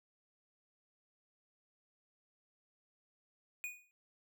square tone with exponential decay, 2465 Hz, D#7, 17 cents flat, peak -37 dBFS, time 3.64-3.91 s, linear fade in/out 0 ms, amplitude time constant 57 ms, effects none

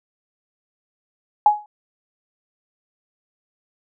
sine tone with exponential decay, 838 Hz, G#5, 15 cents sharp, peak -6 dBFS, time 1.46-1.66 s, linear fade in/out 2 ms, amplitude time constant 42 ms, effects none

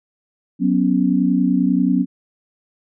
sine chord, F# suspended fourth, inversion none, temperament equal, 185 / 246.9 / 277.2 Hz, F#3 / B3 / C#4, 0 / 0 / 0 cents, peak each -18 dBFS, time 0.59-2.06 s, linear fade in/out 50 ms, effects none

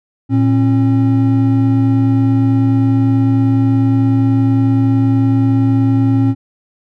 triangle tone pair together, 113.65 / 270.3 Hz, A#2 / C#4, -43 / -44 cents, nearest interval octave + minor third, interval 1499 cents, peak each -10 dBFS, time 0.29-6.35 s, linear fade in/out 50 ms, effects none

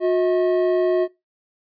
triangle tone pair together, 361.4 / 638 Hz, F#4 / D#5, -41 / +43 cents, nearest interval minor seventh, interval 984 cents, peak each -15 / -20 dBFS, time 0-1.08 s, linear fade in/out 50 ms, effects noise-tail reverb RT60 0.2 s tail -19 dB re dry + resampled to 11025 Hz

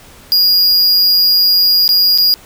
square tone with dropouts, 4859 Hz, D#8, 42 cents flat, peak -8 dBFS, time 0.32-2.34 s, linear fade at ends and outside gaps 0 ms, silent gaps 1.878-1.891 / 2.177-2.184 s, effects pink hiss -40 dBFS RMS until 2.45 s

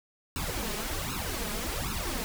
pink noise with flanger, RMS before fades -33 dBFS, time 0.36-2.24 s, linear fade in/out 0 ms, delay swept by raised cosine 0.75 to 4.85 ms, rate 1.3 Hz, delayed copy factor +0.95, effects none

